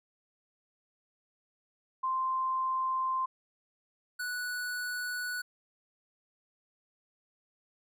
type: tone pair in turn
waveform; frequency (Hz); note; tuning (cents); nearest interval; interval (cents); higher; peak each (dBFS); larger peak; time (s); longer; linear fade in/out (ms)
sine / square; 1044 / 1476.4; C6 / F#6; -4 / -4; tritone; 600; second; -28 / -34; first; 2.03-3.26 / 4.19-5.42; neither; 10
effects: none